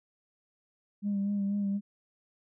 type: tone with vibrato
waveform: sine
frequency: 201.1 Hz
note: G3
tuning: 44 cents sharp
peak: -26 dBFS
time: 1.02-1.81 s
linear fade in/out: 50 ms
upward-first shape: sine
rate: 4.1 Hz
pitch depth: 30 cents each way
effects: tanh soft clip ceiling -24 dBFS